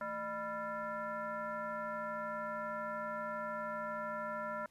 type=tone with frequency modulation; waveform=sine; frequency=987.8 Hz; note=B5; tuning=in tune; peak=-37 dBFS; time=0.01-4.66 s; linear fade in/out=2 ms; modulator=383 Hz; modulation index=1.6; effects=pink hiss -70 dBFS RMS until 4.7 s + resampled to 32000 Hz